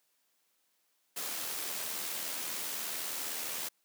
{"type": "noise with amplitude modulation", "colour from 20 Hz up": "white", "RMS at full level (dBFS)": -36, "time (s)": [1.16, 3.69], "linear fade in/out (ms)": 10, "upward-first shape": "sine", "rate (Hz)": 79.8, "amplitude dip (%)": 35, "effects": ["white hiss -75 dBFS RMS until 3.84 s", "high-pass 200 Hz 12 dB/octave"]}